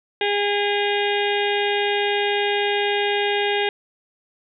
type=harmonic tone; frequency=408.2 Hz; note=G#4; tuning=30 cents flat; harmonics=1 / 2 / 4 / 5 / 6 / 7 / 8 / 9; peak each=-22 / -25 / -28 / -29 / -30 / -30 / -31 / -32 dBFS; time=0.21-3.69 s; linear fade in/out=2 ms; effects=none